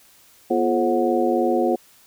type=tone cluster; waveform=sine; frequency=243.1 / 346.5 / 429.2 / 534 / 733 Hz; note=B3 / F4 / A4 / C5 / F#5; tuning=-27 / -14 / -43 / +35 / -16 cents; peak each=-24 / -21 / -25 / -24 / -24 dBFS; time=0.5-1.76 s; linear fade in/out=10 ms; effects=white hiss -53 dBFS RMS until 2.06 s